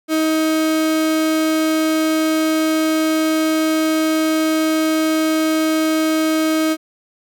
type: tone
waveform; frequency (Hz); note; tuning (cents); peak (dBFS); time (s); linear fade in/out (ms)
35% pulse; 315.7; D#4; +25; -13; 0.08-6.77; 50
effects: none